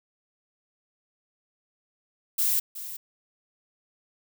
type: noise with echo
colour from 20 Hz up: violet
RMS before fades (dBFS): -24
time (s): 2.38-2.6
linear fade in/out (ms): 10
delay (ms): 370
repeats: 1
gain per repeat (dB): -13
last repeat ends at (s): 2.97
effects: none